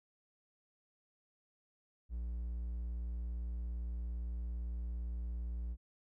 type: tone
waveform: triangle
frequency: 58.8 Hz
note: A#1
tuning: 16 cents sharp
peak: -35 dBFS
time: 2.09-5.77 s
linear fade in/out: 50 ms
effects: none